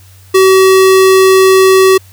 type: tone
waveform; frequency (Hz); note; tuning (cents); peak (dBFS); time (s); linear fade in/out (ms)
square; 380; F#4; +46; -4; 0.34-1.98; 10
effects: added 94 Hz sine -37 dBFS peak until 2.12 s + white hiss -44 dBFS RMS until 2.12 s